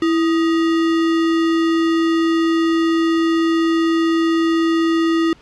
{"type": "tone with sample-and-hold", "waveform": "sine", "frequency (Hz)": 329.6, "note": "E4", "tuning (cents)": 0, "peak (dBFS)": -13, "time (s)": [0.02, 5.33], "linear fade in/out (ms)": 2, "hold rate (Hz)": 1575, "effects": ["pink hiss -48 dBFS RMS until 5.41 s", "low-pass 4000 Hz 12 dB/octave"]}